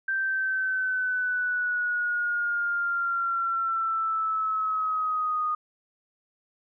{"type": "linear sweep", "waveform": "sine", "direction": "down", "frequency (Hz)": [1568, 1231], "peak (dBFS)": -24, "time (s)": [0.08, 5.55], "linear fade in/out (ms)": 5, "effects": []}